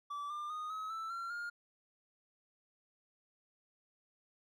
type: tone with pitch steps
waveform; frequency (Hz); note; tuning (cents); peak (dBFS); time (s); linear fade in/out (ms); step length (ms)
triangle; 1157 / 1196.4 / 1237.2 / 1279.3 / 1322.9 / 1368 / 1414.6; D6 / D6 / D#6 / D#6 / E6 / F6 / F6; -26 / +32 / -10 / +48 / +6 / -36 / +22; -37; 0.1-1.5; 10; 200
effects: none